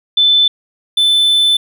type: tone pair in turn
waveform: sine / triangle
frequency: 3520 / 3520 Hz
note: A7 / A7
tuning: 0 / 0 cents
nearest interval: unison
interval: 0 cents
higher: neither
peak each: -7 dBFS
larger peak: neither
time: 0.17-0.48 / 0.97-1.57 s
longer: second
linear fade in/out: 5 ms
effects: none